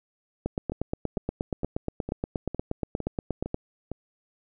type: two click trains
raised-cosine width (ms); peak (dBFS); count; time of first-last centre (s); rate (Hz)
2; -14 / -19; 27 / 8; 0.46-3.544 / 0.72-3.916; 8.43 / 2.19
effects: none